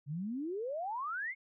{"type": "exponential sweep", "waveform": "sine", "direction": "up", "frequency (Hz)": [135.2, 2217], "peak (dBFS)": -35, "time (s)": [0.06, 1.35], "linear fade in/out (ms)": 50, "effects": []}